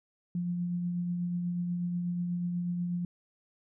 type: tone with tremolo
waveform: sine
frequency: 175.5 Hz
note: F3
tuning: 9 cents sharp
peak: -28 dBFS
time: 0.35-3.05 s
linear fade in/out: 2 ms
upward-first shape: triangle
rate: 8.2 Hz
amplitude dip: 30%
effects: none